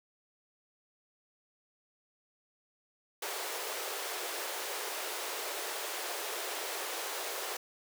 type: high-pass noise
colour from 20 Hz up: pink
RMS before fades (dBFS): -38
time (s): 3.22-7.57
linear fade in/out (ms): 5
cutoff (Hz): 370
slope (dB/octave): 48
effects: none